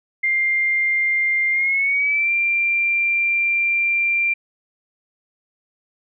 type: tone with pitch glide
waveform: sine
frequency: 2100 to 2371 Hz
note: C7 to D7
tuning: +6 to +16 cents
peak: -16 dBFS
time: 0.23-4.34 s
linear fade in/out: 10 ms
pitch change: +210 cents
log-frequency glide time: 1.5-2.32 s
effects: none